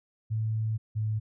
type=tone pair in turn; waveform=sine; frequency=110 / 108.3 Hz; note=A2 / A2; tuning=0 / -27 cents; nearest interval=unison; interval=27 cents; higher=first; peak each=-26 dBFS; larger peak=neither; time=0.3-0.78 / 0.95-1.2 s; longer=first; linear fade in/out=20 ms; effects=none